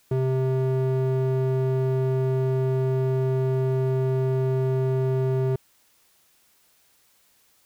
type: tone with band-pass filter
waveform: square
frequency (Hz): 130.81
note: C3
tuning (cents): 0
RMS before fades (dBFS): -23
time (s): 0.11-5.56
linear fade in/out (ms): 5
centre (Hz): 280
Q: 2
effects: white hiss -62 dBFS RMS until 7.65 s